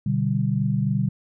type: chord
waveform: sine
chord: G major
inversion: first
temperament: equal with one note detuned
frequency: 123.47 / 146.83 / 194.98 Hz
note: B2 / D3 / G3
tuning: 0 / 0 / -9 cents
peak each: -24 dBFS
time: 0.06-1.09 s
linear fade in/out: 5 ms
effects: none